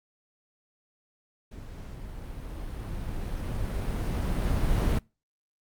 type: noise with level ramp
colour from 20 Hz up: brown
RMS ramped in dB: -43 to -23 dBFS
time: 1.51-4.99 s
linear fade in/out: 10 ms
effects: noise-tail reverb RT60 0.3 s tail -26 dB re dry + Opus 48 kbps